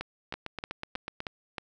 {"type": "two click trains", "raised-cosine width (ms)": 0.3, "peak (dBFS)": [-19, -18], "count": [8, 6], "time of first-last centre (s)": [[0.34, 1.204], [0.01, 1.582]], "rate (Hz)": [8.1, 3.18], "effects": []}